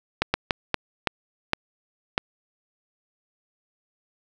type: slowing click train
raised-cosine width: 0.3 ms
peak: -4 dBFS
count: 7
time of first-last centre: 0.22-2.179 s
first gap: 120 ms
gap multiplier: 1.4
effects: none